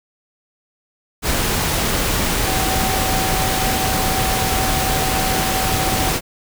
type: tone in noise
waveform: sine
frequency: 760 Hz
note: F#5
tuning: 46 cents sharp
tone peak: -23 dBFS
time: 2.44-6.14 s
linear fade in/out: 50 ms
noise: pink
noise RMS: -19 dBFS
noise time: 1.22-6.21 s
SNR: -7 dB
effects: none